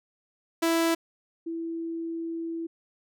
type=tone pair in turn; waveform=sawtooth / sine; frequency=330.9 / 330.9 Hz; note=E4 / E4; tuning=+7 / +7 cents; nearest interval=unison; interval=0 cents; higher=neither; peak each=-18 / -30 dBFS; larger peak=first; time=0.62-0.95 / 1.46-2.67 s; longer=second; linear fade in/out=10 ms; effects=none